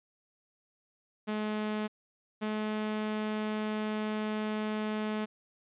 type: tone pair in turn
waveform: sawtooth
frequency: 213.1 / 214.2 Hz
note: G#3 / A3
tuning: +45 / -46 cents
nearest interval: unison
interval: 9 cents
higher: second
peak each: -27 dBFS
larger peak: neither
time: 1.27-1.88 / 2.41-5.26 s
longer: second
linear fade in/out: 20 ms
effects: resampled to 8000 Hz